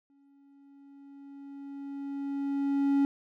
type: tone with exponential growth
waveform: triangle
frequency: 279 Hz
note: C#4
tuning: 11 cents sharp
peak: -19 dBFS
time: 0.1-3.05 s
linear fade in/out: 1 ms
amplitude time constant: 640 ms
effects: none